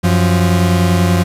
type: tone pair together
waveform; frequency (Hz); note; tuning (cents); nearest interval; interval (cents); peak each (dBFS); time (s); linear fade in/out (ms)
40% pulse; 92.5 / 174.78; F#2 / F3; 0 / +2; major seventh; 1102; -12; 0.03-1.24; 20
effects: resampled to 32000 Hz + 8-bit